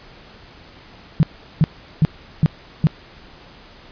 sine tone bursts, 155.56 Hz, D#3, in tune, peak -9 dBFS, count 5, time 1.2-2.87 s, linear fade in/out 0 ms, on 30 ms, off 380 ms, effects pink hiss -44 dBFS RMS until 3.91 s + resampled to 11025 Hz

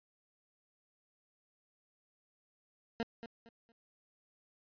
20% pulse tone with echo, 230.5 Hz, A#3, 19 cents flat, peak -28 dBFS, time 3-3.03 s, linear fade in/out 0 ms, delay 230 ms, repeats 3, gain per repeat -11 dB, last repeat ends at 3.72 s, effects resampled to 11025 Hz

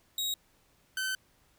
sawtooth tone pair in turn, 3800 / 1530.8 Hz, A#7 / G6, +33 / -42 cents, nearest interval octave + major third, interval 1575 cents, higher first, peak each -27 dBFS, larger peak neither, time 0.18-0.34 / 0.97-1.15 s, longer second, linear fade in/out 2 ms, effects pink hiss -67 dBFS RMS until 1.58 s

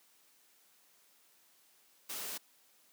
white noise, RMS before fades -41 dBFS, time 2.09-2.38 s, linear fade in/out 10 ms, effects white hiss -67 dBFS RMS until 2.92 s + high-pass 200 Hz 12 dB/octave

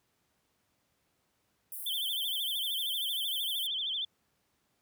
pink high-pass noise, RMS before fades -41 dBFS, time 1.72-3.67 s, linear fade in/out 2 ms, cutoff 10000 Hz, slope 48 dB/octave
sine tone with vibrato, 3303 Hz, G#7, 10 cents flat, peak -31 dBFS, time 1.86-4.05 s, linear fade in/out 5 ms, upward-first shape sine, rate 13 Hz, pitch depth 140 cents each way
effects pink hiss -75 dBFS RMS until 4.81 s + high-pass 80 Hz 12 dB/octave

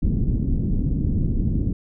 pink low-pass noise, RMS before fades -21 dBFS, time 0.02-1.73 s, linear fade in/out 5 ms, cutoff 270 Hz, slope 24 dB/octave, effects none

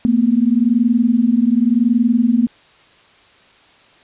sine tone pair together, 225.5 / 246.4 Hz, A3 / B3, +43 / -4 cents, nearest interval major second, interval 153 cents, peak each -14 / -14 dBFS, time 0.05-2.47 s, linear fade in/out 0 ms, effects white hiss -49 dBFS RMS until 4.03 s + resampled to 8000 Hz

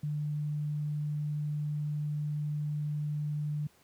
sine tone, 149 Hz, D3, 25 cents sharp, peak -30 dBFS, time 0.03-3.67 s, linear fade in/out 5 ms, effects pink hiss -64 dBFS RMS until 3.83 s + high-pass 80 Hz 12 dB/octave

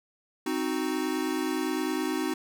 square chord, C diminished, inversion none, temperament equal, 261.6 / 311.1 / 370 Hz, C4 / Eb4 / Gb4, 0 / 0 / 0 cents, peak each -33 / -31 / -33 dBFS, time 0.46-2.34 s, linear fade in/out 5 ms, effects none

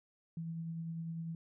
sine tone with tremolo, 164.81 Hz, E3, in tune, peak -37 dBFS, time 0.37-1.35 s, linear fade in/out 2 ms, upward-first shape sine, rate 10 Hz, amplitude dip 25%, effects none

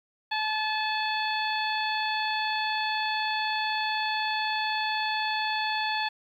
harmonic tone with a mistuned harmonic, 864 Hz, A5, 32 cents flat, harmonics 1 / 2 / 3 / 4 / 5, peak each -29 / -32 / -34 / -35 / -36 dBFS, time 0.31-6.09 s, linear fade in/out 10 ms, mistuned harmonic 5, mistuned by +27 cents, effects 10-bit

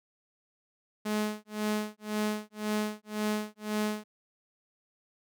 sawtooth tone with tremolo, 212.2 Hz, G#3, 38 cents sharp, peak -23 dBFS, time 1.05-4.04 s, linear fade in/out 10 ms, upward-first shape sine, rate 1.9 Hz, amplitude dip 100%, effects none

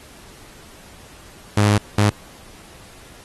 sawtooth tone bursts at uneven times, 103.83 Hz, G#2, in tune, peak -9 dBFS, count 2, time 1.57-1.78 / 1.98-2.1 s, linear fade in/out 5 ms, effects pink hiss -45 dBFS RMS until 3.24 s + AAC 32 kbps

